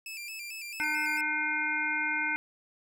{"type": "tone with vibrato", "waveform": "sawtooth", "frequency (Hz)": 2489, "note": "D#7", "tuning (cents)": 0, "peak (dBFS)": -35, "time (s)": [0.06, 1.21], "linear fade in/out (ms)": 2, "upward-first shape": "square", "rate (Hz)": 4.5, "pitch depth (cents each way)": 80}
{"type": "harmonic tone", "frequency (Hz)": 303.2, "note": "D#4", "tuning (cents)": -45, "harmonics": [1, 3, 5, 7, 8], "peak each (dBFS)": [-41, -37, -32, -31, -35], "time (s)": [0.8, 2.36], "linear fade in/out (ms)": 0}
{"effects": []}